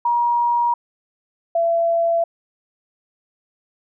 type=tone pair in turn; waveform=sine; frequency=952 / 673.2 Hz; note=A#5 / E5; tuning=+36 / +36 cents; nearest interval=tritone; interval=600 cents; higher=first; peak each=-15 dBFS; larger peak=neither; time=0.05-0.74 / 1.55-2.24 s; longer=neither; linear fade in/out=5 ms; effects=none